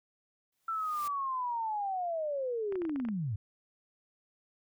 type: noise with exponential growth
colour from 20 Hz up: white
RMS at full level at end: -44 dBFS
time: 0.52-1.08 s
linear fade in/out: 5 ms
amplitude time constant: 120 ms
type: linear sweep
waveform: sine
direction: down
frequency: 1344 to 93.2 Hz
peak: -31 dBFS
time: 0.68-3.36 s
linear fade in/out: 5 ms
type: clicks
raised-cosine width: 0.5 ms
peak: -30 dBFS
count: 9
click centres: 2.724 / 2.756 / 2.819 / 2.852 / 2.895 / 2.96 / 3 / 3.051 / 3.087 s
effects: none